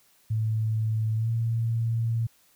sine tone with pitch glide, 110 to 114.67 Hz, A2 to A#2, 0 to -28 cents, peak -23 dBFS, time 0.3-2.27 s, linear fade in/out 10 ms, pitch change +72 cents, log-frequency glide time 1.16-1.29 s, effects white hiss -62 dBFS RMS until 2.55 s

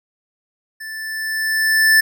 square tone with level ramp, 1760 Hz, A6, in tune, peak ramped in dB -30 to -9 dBFS, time 0.8-2.01 s, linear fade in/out 10 ms, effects none

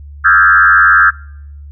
sine tone with frequency modulation, 1480 Hz, F#6, in tune, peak -4 dBFS, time 0.24-1.11 s, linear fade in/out 20 ms, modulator 91.3 Hz, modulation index 2.3, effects noise-tail reverb RT60 0.7 s tail -23 dB re dry + added 72 Hz sine -29 dBFS peak until 1.71 s

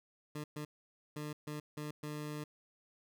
20% pulse tone bursts at uneven times, 150 Hz, D3, 37 cents sharp, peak -35 dBFS, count 6, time 0.35-0.44 / 0.56-0.65 / 1.16-1.33 / 1.47-1.6 / 1.77-1.91 / 2.03-2.44 s, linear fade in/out 5 ms, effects none

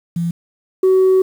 sine tone pair in turn, 170 / 376.4 Hz, F3 / F#4, -46 / +30 cents, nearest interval octave + major second, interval 1376 cents, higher second, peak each -16 / -7 dBFS, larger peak second, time 0.16-0.31 / 0.83-1.22 s, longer second, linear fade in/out 5 ms, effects tanh soft clip ceiling -7 dBFS + 7-bit

